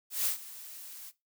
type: noise with ADSR envelope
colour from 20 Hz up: blue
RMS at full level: -28 dBFS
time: 0.1-1.12 s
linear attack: 160 ms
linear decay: 110 ms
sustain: -18 dB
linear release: 38 ms
effects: noise-tail reverb RT60 0.2 s tail -17 dB re dry